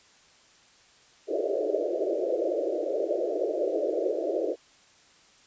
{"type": "band-pass noise", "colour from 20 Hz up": "white", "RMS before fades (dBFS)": -28, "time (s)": [1.27, 4.56], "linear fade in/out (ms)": 50, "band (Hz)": [320, 640], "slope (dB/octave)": 96, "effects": ["white hiss -58 dBFS RMS until 5.46 s", "resampled to 16000 Hz"]}